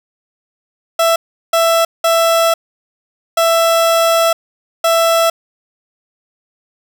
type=tone bursts at uneven times; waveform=30% pulse; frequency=664 Hz; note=E5; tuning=12 cents sharp; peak=-7 dBFS; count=5; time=0.99-1.16 / 1.53-1.85 / 2.04-2.54 / 3.37-4.33 / 4.84-5.3 s; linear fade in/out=5 ms; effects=none